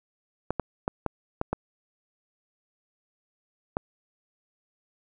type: clicks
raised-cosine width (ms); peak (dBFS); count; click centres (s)
1; -12; 7; 0.506 / 0.597 / 0.879 / 1.063 / 1.414 / 1.53 / 3.769
effects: none

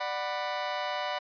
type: chord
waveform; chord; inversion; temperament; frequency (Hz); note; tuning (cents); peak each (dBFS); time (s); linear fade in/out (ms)
sawtooth; B minor; first; just; 592.7 / 740.8 / 987.8; D5 / F#5 / B5; +16 / +2 / 0; -31; 0-1.19; 10
effects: resampled to 11025 Hz

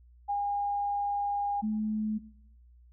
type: tone pair in turn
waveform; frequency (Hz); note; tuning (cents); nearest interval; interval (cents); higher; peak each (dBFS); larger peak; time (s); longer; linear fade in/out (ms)
sine; 812 / 215.1; G#5 / A3; -39 / -39; octave + major seventh; 2300; first; -27; neither; 0.28-1.62 / 1.62-2.19; first; 20
effects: noise-tail reverb RT60 0.8 s tail -20 dB re dry + added 60 Hz sine -54 dBFS peak until 2.92 s

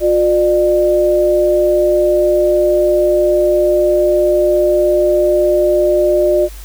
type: tone pair together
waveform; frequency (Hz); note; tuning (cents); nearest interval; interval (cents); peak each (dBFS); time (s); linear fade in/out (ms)
sine; 356.8 / 600; F4 / D5; +37 / +37; major sixth; 900; -13 / -11; 0-6.49; 50
effects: added 50 Hz sine -29 dBFS peak until 6.64 s + white hiss -39 dBFS RMS until 6.64 s

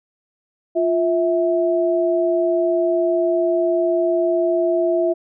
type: tone pair together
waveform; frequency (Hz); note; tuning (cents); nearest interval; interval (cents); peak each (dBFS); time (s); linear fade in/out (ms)
sine; 349.2 / 653.5; F4 / E5; 0 / -15; major seventh; 1085; -18; 0.75-5.14; 20
effects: none

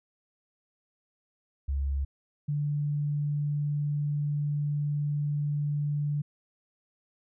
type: tone pair in turn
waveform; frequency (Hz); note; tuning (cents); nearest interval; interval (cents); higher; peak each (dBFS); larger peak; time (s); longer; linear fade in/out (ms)
sine; 69.3 / 146.53; C#2 / D3; 0 / -4; octave + minor second; 1296; second; -26; neither; 1.68-2.05 / 2.48-6.22; second; 10
effects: none

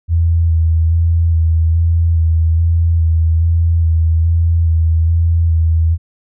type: tone with vibrato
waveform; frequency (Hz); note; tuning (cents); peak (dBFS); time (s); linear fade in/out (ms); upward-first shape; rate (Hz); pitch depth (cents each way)
sine; 82.41; E2; 0; -9; 0.08-5.98; 50; square; 1.2; 21
effects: none

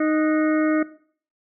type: harmonic tone with a mistuned harmonic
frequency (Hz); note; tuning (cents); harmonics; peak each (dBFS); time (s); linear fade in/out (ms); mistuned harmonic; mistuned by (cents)
310; D#4; -6; 1 / 2 / 4 / 5 / 6 / 7; -19 / -25 / -31 / -33 / -35 / -36; 0-0.83; 5; 5; -81
effects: noise-tail reverb RT60 0.5 s tail -17 dB re dry

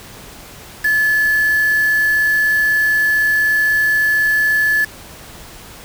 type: tone with quantisation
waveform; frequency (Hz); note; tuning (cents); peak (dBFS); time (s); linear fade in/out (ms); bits
sine; 1723; A6; -37; -12; 0.84-4.85; 10; 4
effects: pink hiss -37 dBFS RMS until 5.84 s

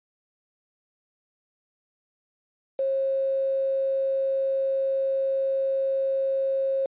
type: tone with quantisation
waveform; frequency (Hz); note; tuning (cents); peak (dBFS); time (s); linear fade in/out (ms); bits
sine; 539; C#5; -49; -22; 2.79-6.86; 2; 7
effects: resampled to 8000 Hz

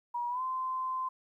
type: tone with pitch glide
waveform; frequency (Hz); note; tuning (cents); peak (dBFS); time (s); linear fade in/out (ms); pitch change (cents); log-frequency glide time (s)
sine; 960 to 1034.9; B5 to C6; -49 to -19; -31; 0.14-1.09; 10; +130; 0.29-0.42
effects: 12-bit

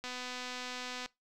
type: click train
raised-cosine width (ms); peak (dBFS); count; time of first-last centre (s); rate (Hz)
0.2; -24; 256; 0.04-1.06; 250
effects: noise-tail reverb RT60 0.2 s tail -22 dB re dry

